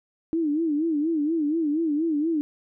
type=tone with vibrato; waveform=sine; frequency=311.3 Hz; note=D#4; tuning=1 cent sharp; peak=-21 dBFS; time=0.33-2.41 s; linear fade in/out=0 ms; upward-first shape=sine; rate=4.2 Hz; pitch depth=130 cents each way; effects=none